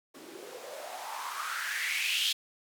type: noise with band-pass filter sweep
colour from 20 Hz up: blue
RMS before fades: -35 dBFS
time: 0.14-2.33 s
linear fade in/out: 10 ms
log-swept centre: 290 to 3400 Hz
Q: 5.4
effects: none